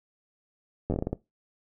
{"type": "slowing click train", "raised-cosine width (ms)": 2, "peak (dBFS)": -15, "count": 9, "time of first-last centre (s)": [0.9, 1.13], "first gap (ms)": 10, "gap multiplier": 1.29, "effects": ["noise-tail reverb RT60 0.2 s tail -19 dB re dry"]}